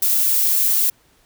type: noise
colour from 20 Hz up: violet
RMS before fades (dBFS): -17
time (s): 0.02-0.9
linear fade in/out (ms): 5
effects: pink hiss -57 dBFS RMS until 1.25 s